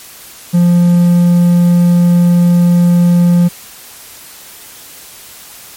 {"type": "tone with hard clipping", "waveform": "triangle", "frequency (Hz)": 174.61, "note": "F3", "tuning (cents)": 0, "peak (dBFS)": -6, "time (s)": [0.53, 3.49], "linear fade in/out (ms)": 20, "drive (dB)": 6, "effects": ["white hiss -34 dBFS RMS until 5.76 s", "MP3 64 kbps"]}